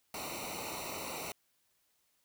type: noise with comb filter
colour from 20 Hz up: pink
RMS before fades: -41 dBFS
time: 0.14-1.32 s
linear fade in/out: 2 ms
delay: 0.6 ms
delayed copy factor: -1
effects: white hiss -75 dBFS RMS until 2.24 s